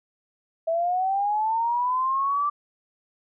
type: linear sweep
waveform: sine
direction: up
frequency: 648 to 1175 Hz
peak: -21 dBFS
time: 0.67-2.5 s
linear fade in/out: 10 ms
effects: none